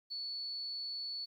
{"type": "tone", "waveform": "sine", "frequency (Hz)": 4435, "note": "C#8", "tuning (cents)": 0, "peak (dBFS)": -38, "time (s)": [0.1, 1.26], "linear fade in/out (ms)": 20, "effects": ["12-bit"]}